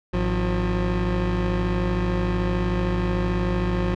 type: tone pair together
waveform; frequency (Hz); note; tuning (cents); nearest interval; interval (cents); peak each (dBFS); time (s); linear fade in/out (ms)
25% pulse; 53.34 / 178.8; G#1 / F3; +47 / +41; octave + major sixth; 2094; -20; 0.13-3.95; 10
effects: low-pass 3000 Hz 12 dB/octave